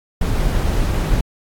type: noise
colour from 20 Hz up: brown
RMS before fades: -17 dBFS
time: 0.21-1.21 s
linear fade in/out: 5 ms
effects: AAC 64 kbps